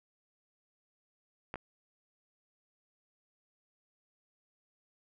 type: clicks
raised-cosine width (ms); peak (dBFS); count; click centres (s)
0.5; -24; 2; 1.541 / 1.557
effects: none